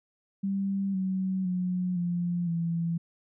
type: tone with pitch steps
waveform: sine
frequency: 196 / 188.56 / 181.4 / 174.52 / 167.89 Hz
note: G3 / F#3 / F#3 / F3 / E3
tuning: 0 / +33 / -34 / -1 / +32 cents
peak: -26 dBFS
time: 0.43-2.98 s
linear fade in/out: 10 ms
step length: 510 ms
effects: none

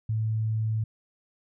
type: tone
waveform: sine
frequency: 110 Hz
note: A2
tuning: in tune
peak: -24 dBFS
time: 0.09-0.84 s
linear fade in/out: 5 ms
effects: none

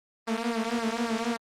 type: tone with flanger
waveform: sawtooth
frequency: 230 Hz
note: A#3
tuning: 23 cents flat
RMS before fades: -29 dBFS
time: 0.27-1.37 s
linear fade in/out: 10 ms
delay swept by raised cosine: 0.29 to 4.99 ms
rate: 3.7 Hz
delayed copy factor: -0.95
effects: low-pass 8000 Hz 12 dB/octave + Opus 24 kbps

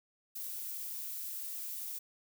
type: noise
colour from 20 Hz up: violet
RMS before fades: -41 dBFS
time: 0.35-1.99 s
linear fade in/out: 10 ms
effects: none

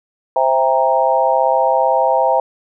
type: chord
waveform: sine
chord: C dominant seventh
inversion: none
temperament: equal with one note detuned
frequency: 523.3 / 659.3 / 797.2 / 932.3 Hz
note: C5 / E5 / G5 / Bb5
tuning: 0 / 0 / +29 / 0 cents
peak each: -17 dBFS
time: 0.36-2.4 s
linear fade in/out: 2 ms
effects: none

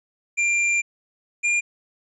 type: tone pair in turn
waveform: square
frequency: 2381 / 2406 Hz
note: D7 / D7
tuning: +23 / +41 cents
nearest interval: unison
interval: 18 cents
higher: second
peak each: -19 dBFS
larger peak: neither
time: 0.37-0.82 / 1.43-1.61 s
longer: first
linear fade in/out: 20 ms
effects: resampled to 24000 Hz

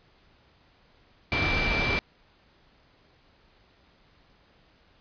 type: tone in noise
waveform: sine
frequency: 2342 Hz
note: D7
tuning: 5 cents flat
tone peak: -27 dBFS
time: 1.32-1.99 s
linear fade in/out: 0 ms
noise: pink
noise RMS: -27 dBFS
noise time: 1.32-1.99 s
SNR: -3 dB
effects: pink hiss -61 dBFS RMS until 5 s + resampled to 11025 Hz

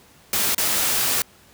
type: noise with dropouts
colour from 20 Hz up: white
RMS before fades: -21 dBFS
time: 0.33-1.22 s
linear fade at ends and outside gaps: 1 ms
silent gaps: 0.547-0.58 s
effects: pink hiss -52 dBFS RMS until 1.53 s + high-pass 60 Hz 12 dB/octave

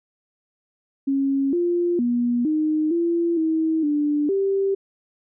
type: tone with pitch steps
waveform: sine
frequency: 273.9 / 348.4 / 241.1 / 308.8 / 339.7 / 319.9 / 294.7 / 391.4 Hz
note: C#4 / F4 / B3 / D#4 / F4 / D#4 / D4 / G4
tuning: -21 / -4 / -41 / -13 / -48 / +48 / +6 / -3 cents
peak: -18 dBFS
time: 1.07-4.75 s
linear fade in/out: 10 ms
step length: 460 ms
effects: none

